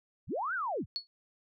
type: linear two-way sweep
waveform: sine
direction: up then down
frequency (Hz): 36.71 to 1600 to 36.71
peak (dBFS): -31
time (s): 0.27-0.86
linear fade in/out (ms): 50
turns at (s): 0.54
type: tone with exponential decay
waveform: sine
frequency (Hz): 4386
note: C#8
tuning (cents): -19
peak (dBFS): -28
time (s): 0.96-1.07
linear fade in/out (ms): 0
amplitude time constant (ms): 22
effects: none